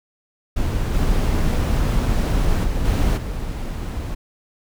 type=noise with level steps; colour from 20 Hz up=brown; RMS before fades=-21 / -18 / -22 / -17 / -26 dBFS; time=0.56-4.15 s; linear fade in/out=10 ms; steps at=0.93 / 2.63 / 2.84 / 3.16 s; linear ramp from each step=20 ms; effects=none